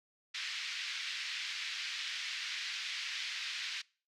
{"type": "band-pass noise", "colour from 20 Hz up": "pink", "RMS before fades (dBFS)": -40, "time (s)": [0.34, 3.82], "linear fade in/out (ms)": 10, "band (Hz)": [1900, 5000], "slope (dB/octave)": 24, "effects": ["noise-tail reverb RT60 0.4 s tail -24 dB re dry"]}